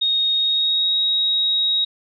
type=tone with pitch glide; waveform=sine; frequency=3729 to 3792 Hz; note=A#7 to A#7; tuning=0 to +29 cents; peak=-16 dBFS; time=0.01-1.85 s; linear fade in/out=10 ms; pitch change=+29 cents; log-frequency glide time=0.33-0.98 s; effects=none